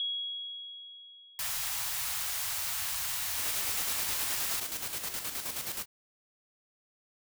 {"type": "tone with exponential decay", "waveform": "sine", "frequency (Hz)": 3322, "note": "G#7", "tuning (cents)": 0, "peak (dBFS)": -29, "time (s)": [0, 2.21], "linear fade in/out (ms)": 1, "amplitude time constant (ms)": 480}
{"type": "band-stop noise", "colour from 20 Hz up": "white", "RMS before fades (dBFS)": -34, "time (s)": [1.39, 4.6], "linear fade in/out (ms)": 2, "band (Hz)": [130, 740], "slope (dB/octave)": 24}
{"type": "noise with tremolo", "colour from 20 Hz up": "white", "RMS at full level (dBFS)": -35, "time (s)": [3.35, 5.86], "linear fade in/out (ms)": 50, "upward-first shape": "square", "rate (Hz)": 9.5, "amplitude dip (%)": 50}
{"effects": []}